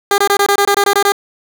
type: tone bursts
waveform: 15% pulse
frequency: 402.8 Hz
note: G4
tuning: 47 cents sharp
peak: -3 dBFS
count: 11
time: 0.11-1.121 s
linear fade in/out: 2 ms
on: 71 ms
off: 23 ms
effects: none